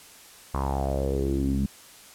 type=tone with low-pass filter sweep; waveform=sawtooth; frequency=68.1 Hz; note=C#2; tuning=30 cents flat; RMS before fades=-26 dBFS; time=0.54-1.66 s; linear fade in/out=0 ms; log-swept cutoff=1100 to 210 Hz; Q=5.5; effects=white hiss -49 dBFS RMS until 2.14 s + low-pass 12000 Hz 12 dB/octave